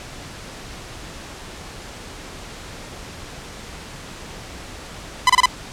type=tone bursts; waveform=sawtooth; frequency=1006 Hz; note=B5; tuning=32 cents sharp; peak=-6 dBFS; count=4; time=5.27-5.458 s; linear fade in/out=2 ms; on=26 ms; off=28 ms; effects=pink hiss -36 dBFS RMS until 5.72 s + low-pass 8000 Hz 12 dB/octave